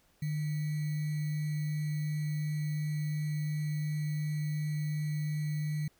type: tone with sample-and-hold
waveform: sine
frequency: 151.4 Hz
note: D#3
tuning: 47 cents flat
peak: -30 dBFS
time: 0.22-5.88 s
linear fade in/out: 5 ms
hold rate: 2100 Hz
effects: pink hiss -68 dBFS RMS until 5.99 s